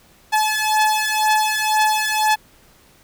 sawtooth beating tone pair, 859 / 861 Hz, A5 / A5, -42 / -38 cents, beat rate 2 Hz, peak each -15 dBFS, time 0.32-2.36 s, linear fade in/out 20 ms, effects pink hiss -52 dBFS RMS until 3.03 s

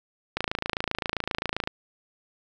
click train, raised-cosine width 0.3 ms, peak -10 dBFS, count 37, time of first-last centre 0.37-1.674 s, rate 27.6 Hz, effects none

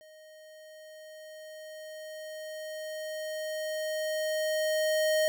square tone with level ramp, 622.3 Hz, D#5, in tune, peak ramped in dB -52 to -24 dBFS, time 0.01-5.28 s, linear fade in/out 0 ms, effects none

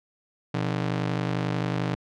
sawtooth ring-modulated tone, 146.83 Hz, D3, in tune, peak -18 dBFS, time 0.54-1.95 s, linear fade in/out 0 ms, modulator 25.6 Hz, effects low-pass 4000 Hz 12 dB/octave

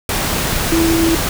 sine tone in noise, 329.6 Hz, E4, in tune, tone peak -12 dBFS, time 0.72-1.15 s, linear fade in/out 2 ms, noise pink, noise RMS -18 dBFS, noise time 0.09-1.29 s, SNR +3 dB, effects none

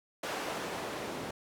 white noise with band-pass filter sweep, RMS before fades -38 dBFS, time 0.23-1.31 s, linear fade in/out 5 ms, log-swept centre 610 to 290 Hz, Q 0.77, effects none

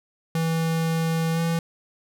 square tone with pitch glide, 163.4 to 166.16 Hz, E3 to E3, -15 to +14 cents, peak -22 dBFS, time 0.35-1.59 s, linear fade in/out 2 ms, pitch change +29 cents, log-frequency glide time 1.33-1.4 s, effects none

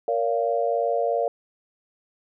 sine tone cluster, 466.2 / 569 / 694 Hz, A#4 / C#5 / F5, 0 / +45 / -11 cents, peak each -25 dBFS, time 0.08-1.28 s, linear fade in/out 2 ms, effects none

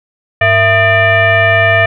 sine tone with frequency modulation, 1231 Hz, D#6, 19 cents flat, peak -6 dBFS, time 0.41-1.86 s, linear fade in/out 5 ms, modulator 564 Hz, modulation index 2, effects none

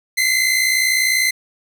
sawtooth tone pair together, 2033 / 2093 Hz, B6 / C7, +50 / 0 cents, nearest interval minor second, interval 50 cents, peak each -14 dBFS, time 0.17-1.31 s, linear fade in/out 10 ms, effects none

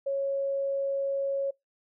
sine tone, 551 Hz, C#5, 11 cents flat, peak -26 dBFS, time 0.06-1.51 s, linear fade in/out 10 ms, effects noise-tail reverb RT60 0.2 s tail -26 dB re dry

